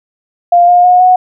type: tone with pitch steps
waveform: sine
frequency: 698.5 / 710.3 / 722.3 / 734.5 Hz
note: F5 / F5 / F#5 / F#5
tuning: 0 / +29 / -42 / -13 cents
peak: -3 dBFS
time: 0.52-1.16 s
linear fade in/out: 5 ms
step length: 160 ms
effects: none